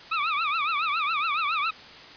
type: tone with vibrato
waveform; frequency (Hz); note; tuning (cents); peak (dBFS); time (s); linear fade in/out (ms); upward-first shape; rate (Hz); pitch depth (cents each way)
25% pulse; 1240; D#6; -6; -20; 0.11-1.71; 10; triangle; 7.2; 180
effects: white hiss -45 dBFS RMS until 2.16 s + resampled to 11025 Hz